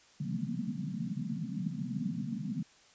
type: band-pass noise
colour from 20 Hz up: white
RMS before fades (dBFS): -36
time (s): 0.2-2.63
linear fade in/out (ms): 5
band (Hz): 130 to 250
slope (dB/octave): 96
effects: white hiss -61 dBFS RMS until 2.94 s + resampled to 16000 Hz